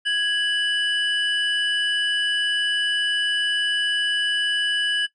triangle tone pair together, 1659.4 / 2967 Hz, G#6 / F#7, -2 / +4 cents, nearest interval minor seventh, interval 1006 cents, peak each -21 dBFS, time 0.05-5.07 s, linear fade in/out 20 ms, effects noise-tail reverb RT60 0.1 s tail -18 dB re dry + resampled to 24000 Hz

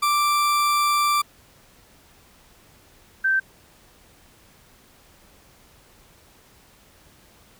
40% pulse / sine tone pair in turn, 1174.7 / 1556.4 Hz, D6 / G6, 0 / -13 cents, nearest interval perfect fourth, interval 487 cents, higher second, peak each -17 dBFS, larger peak neither, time 0.02-1.22 / 3.24-3.4 s, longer first, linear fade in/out 10 ms, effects pink hiss -54 dBFS RMS until 7.59 s

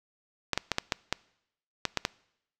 clicks, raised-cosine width 0.2 ms, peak -8 dBFS, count 9, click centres 0.533 / 0.576 / 0.717 / 0.784 / 0.922 / 1.126 / 1.853 / 1.973 / 2.051 s, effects noise-tail reverb RT60 0.8 s tail -24 dB re dry

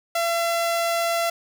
sawtooth tone, 677 Hz, E5, 46 cents sharp, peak -17 dBFS, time 0.15-1.3 s, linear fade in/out 5 ms, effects none

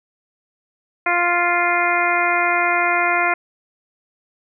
harmonic tone, 349.2 Hz, F4, in tune, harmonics 1 / 2 / 3 / 4 / 5 / 6 / 7, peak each -27 / -21 / -23 / -22 / -26 / -21 / -25 dBFS, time 1.06-3.34 s, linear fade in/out 5 ms, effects none

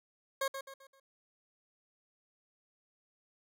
20% pulse tone with echo, 542 Hz, C#5, 39 cents flat, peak -26 dBFS, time 0.41-0.48 s, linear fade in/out 5 ms, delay 130 ms, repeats 4, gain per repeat -8 dB, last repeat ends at 1 s, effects none

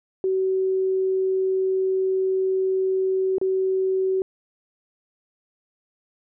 sine tone with dropouts, 378.7 Hz, F#4, 40 cents sharp, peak -19 dBFS, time 0.24-4.22 s, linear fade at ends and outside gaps 1 ms, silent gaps 3.383-3.414 s, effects none

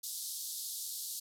white band-pass noise, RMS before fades -41 dBFS, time 0.03-1.2 s, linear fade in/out 10 ms, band 3700 to 14000 Hz, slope 48 dB/octave, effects none

